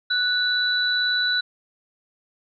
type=tone pair together; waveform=sine; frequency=1483 / 3959 Hz; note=F#6 / B7; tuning=+4 / +3 cents; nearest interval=octave + perfect fourth; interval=1699 cents; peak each=-22 dBFS; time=0.1-1.41 s; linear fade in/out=10 ms; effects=none